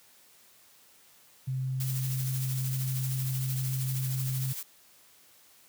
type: tone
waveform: sine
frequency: 130.81 Hz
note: C3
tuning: in tune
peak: -28 dBFS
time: 1.47-4.53 s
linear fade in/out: 10 ms
type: noise with tremolo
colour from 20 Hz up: blue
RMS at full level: -36 dBFS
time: 1.8-4.63 s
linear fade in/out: 2 ms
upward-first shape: triangle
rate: 13 Hz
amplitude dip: 50%
effects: white hiss -59 dBFS RMS until 5.68 s + high-pass 80 Hz 12 dB/octave